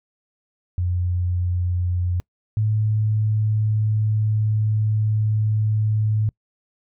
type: tone pair in turn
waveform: sine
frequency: 89.2 / 107.66 Hz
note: F2 / A2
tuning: +37 / -37 cents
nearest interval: minor third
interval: 326 cents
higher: second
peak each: -19 / -17 dBFS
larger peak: second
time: 0.78-2.2 / 2.57-6.29 s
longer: second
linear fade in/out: 0 ms
effects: noise-tail reverb RT60 0.1 s tail -26 dB re dry